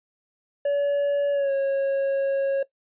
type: tone with pitch glide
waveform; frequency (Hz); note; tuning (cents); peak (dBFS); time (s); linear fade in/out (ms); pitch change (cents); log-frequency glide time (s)
triangle; 570 to 548; C#5 to C#5; +48 to -20; -18; 0.65-2.63; 5; -68; 1.32-1.52
effects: noise-tail reverb RT60 0.1 s tail -18 dB re dry + resampled to 8000 Hz